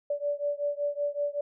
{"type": "beating tone pair", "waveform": "sine", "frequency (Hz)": [577, 582.3], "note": ["D5", "D5"], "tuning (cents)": [-31, -15], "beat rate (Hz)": 5.3, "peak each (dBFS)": [-30, -31], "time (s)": [0.1, 1.41], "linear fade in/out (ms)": 5, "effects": []}